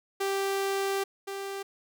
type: tone pair in turn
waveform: sawtooth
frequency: 391.9 / 393.4 Hz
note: G4 / G4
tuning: 0 / +6 cents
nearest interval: unison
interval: 6 cents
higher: second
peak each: -23 / -30 dBFS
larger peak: first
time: 0.2-1.04 / 1.27-1.63 s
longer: first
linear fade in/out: 10 ms
effects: none